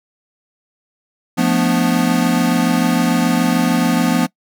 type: chord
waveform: square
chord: B half-diminished seventh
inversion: second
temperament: equal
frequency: 174.61 / 220 / 246.9 / 293.7 Hz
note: F3 / A3 / B3 / D4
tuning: 0 / 0 / 0 / 0 cents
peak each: -19 / -21 / -17 / -22 dBFS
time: 1.37-4.27 s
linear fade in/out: 20 ms
effects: noise-tail reverb RT60 0.1 s tail -22 dB re dry